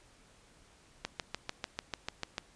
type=click train; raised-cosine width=0.2 ms; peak=-17 dBFS; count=10; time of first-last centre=1.05-2.381 s; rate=6.76 Hz; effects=pink hiss -62 dBFS RMS until 2.55 s + resampled to 22050 Hz